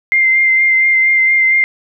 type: tone with vibrato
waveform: sine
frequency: 2093 Hz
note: C7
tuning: in tune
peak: -8 dBFS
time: 0.12-1.64 s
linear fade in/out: 0 ms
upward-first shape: sine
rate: 4.3 Hz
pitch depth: 18 cents each way
effects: none